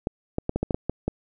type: clicks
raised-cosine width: 2 ms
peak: -11 dBFS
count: 9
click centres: 0.071 / 0.384 / 0.494 / 0.56 / 0.63 / 0.708 / 0.745 / 0.896 / 1.08 s
effects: none